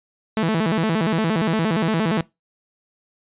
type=tone with vibrato; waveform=sawtooth; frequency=189.6 Hz; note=F#3; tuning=43 cents sharp; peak=-14 dBFS; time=0.37-2.21 s; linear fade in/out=0 ms; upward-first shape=square; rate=8.6 Hz; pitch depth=250 cents each way; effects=noise-tail reverb RT60 0.2 s tail -21 dB re dry + resampled to 8000 Hz